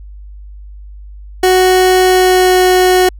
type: tone with pitch glide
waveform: 30% pulse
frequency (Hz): 370 to 367.4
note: F#4 to F#4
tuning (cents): 0 to -12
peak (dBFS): -4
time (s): 1.43-3.09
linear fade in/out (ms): 5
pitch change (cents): -12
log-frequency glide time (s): 2.04-2.61
effects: added 50 Hz sine -29 dBFS peak until 3.19 s